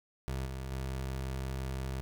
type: tone with level steps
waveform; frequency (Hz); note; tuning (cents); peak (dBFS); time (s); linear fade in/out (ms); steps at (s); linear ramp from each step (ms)
25% pulse; 65.8; C2; +10; -30 / -34 / -31; 0.28-2.01; 0; 0.46 / 0.71; 5
effects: none